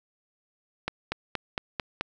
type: accelerating click train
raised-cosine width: 0.3 ms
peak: -12 dBFS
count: 6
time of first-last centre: 0.88-2.01 s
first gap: 240 ms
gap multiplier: 0.97
effects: none